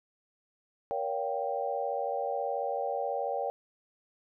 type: chord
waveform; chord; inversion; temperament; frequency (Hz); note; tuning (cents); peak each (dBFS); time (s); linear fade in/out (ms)
sine; G half-diminished seventh; first; just; 470.4 / 564.5 / 705.6 / 784; Bb4 / Db5 / F5 / G5; +16 / +31 / +18 / 0; -36 / -34 / -37 / -34; 0.91-3.5; 0
effects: none